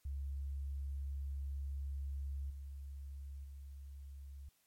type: tone with level steps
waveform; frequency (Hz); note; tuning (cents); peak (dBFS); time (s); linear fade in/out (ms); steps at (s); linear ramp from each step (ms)
sine; 69.3; C#2; 0; -38 / -44 / -47; 0.05-4.49; 5; 2.5 / 3.44; 5
effects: white hiss -75 dBFS RMS until 4.66 s + MP3 64 kbps